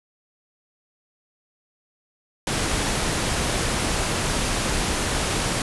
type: low-pass noise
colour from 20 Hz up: pink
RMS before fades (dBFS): -24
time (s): 2.47-5.62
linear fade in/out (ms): 2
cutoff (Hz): 11000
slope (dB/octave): 96
effects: none